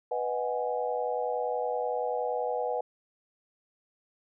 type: chord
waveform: sine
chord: G# minor seventh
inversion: first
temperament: equal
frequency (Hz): 493.9 / 622.3 / 740 / 830.6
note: B4 / D#5 / F#5 / G#5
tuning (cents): 0 / 0 / 0 / 0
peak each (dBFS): -31 / -35 / -34 / -35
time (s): 0.11-2.81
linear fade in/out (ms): 5
effects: none